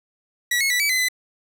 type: tone with pitch steps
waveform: sawtooth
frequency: 1940 / 2180 / 1967 / 2291 / 2033 / 2010 Hz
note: B6 / C#7 / B6 / D7 / B6 / B6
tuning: -31 / -29 / -7 / -44 / +50 / +30 cents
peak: -15 dBFS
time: 0.51-1.086 s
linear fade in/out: 5 ms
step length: 96 ms
effects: none